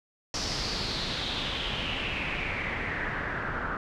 pink noise with low-pass filter sweep, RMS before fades -32 dBFS, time 0.34-3.77 s, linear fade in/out 2 ms, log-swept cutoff 5400 to 1400 Hz, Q 4.6, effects none

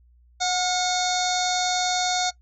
harmonic tone with a mistuned harmonic, 730 Hz, F#5, 24 cents flat, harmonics 1 / 2 / 3 / 5 / 6 / 7 / 8 / 9 / 10, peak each -24 / -31 / -34 / -29 / -31 / -36 / -34 / -31 / -38 dBFS, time 0.4-2.31 s, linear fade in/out 20 ms, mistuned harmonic 2, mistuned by -35 cents, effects noise-tail reverb RT60 0.1 s tail -18 dB re dry + added 60 Hz sine -53 dBFS peak until 2.41 s

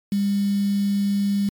sine tone with quantisation, 200.6 Hz, G3, 40 cents sharp, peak -18 dBFS, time 0.12-1.49 s, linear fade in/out 2 ms, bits 6, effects MP3 96 kbps

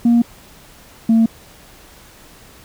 sine tone pair in turn, 235.9 / 226 Hz, A#3 / A3, +21 / +47 cents, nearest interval minor second, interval 74 cents, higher first, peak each -7 dBFS, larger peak neither, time 0.05-0.22 / 1.09-1.26 s, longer neither, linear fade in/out 5 ms, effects tanh soft clip ceiling -7 dBFS + pink hiss -44 dBFS RMS until 2.64 s

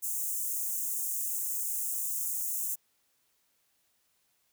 white high-pass noise, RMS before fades -33 dBFS, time 0.02-2.76 s, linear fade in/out 20 ms, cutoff 6600 Hz, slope 48 dB/octave, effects white hiss -73 dBFS RMS until 4.52 s

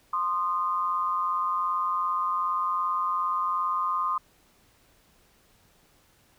sine tone pair together, 1046.5 / 1229.1 Hz, C6 / D#6, 0 / -22 cents, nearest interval minor third, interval 278 cents, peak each -27 dBFS, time 0.13-4.18 s, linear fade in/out 5 ms, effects pink hiss -62 dBFS RMS until 6.38 s

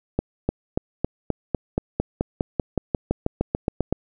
accelerating click train, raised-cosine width 2 ms, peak -7 dBFS, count 20, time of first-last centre 0.19-3.926 s, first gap 300 ms, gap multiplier 0.95, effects none

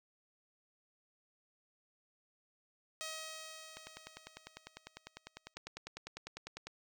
5% pulse tone with exponential decay, 634 Hz, D#5, 32 cents sharp, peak -29 dBFS, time 3.01-5.54 s, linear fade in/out 0 ms, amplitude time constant 550 ms
click train, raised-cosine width 0.2 ms, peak -28 dBFS, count 30, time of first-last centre 3.77-6.67 s, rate 10 Hz
effects none

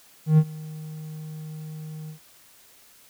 triangle tone with ADSR envelope, 155.56 Hz, D#3, in tune, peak -9 dBFS, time 0.26-2.19 s, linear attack 120 ms, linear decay 58 ms, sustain -23 dB, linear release 100 ms, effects white hiss -54 dBFS RMS until 3.09 s

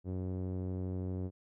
sawtooth tone with low-pass filter, 92.5 Hz, F#2, in tune, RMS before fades -37 dBFS, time 0.04-1.31 s, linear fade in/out 50 ms, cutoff 410 Hz, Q 1.2, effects none

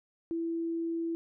sine tone, 332.3 Hz, E4, 14 cents sharp, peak -30 dBFS, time 0.31-1.15 s, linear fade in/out 0 ms, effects none

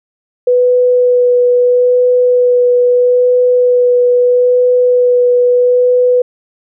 sine tone with vibrato, 493.9 Hz, B4, in tune, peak -6 dBFS, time 0.47-6.22 s, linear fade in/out 5 ms, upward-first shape sine, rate 0.77 Hz, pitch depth 10 cents each way, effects none

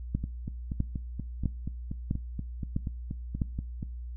two click trains, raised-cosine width 5 ms, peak -15 / -21 dBFS, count 6 / 16, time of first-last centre 0.15-3.418 / 0.24-3.829 s, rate 1.53 / 4.18 Hz, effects noise-tail reverb RT60 0.4 s tail -22 dB re dry + added 60 Hz sine -36 dBFS peak until 4.16 s

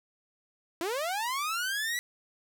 sawtooth linear sweep, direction up, 317.1 to 1975.5 Hz, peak -26 dBFS, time 0.81-1.99 s, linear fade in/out 0 ms, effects none

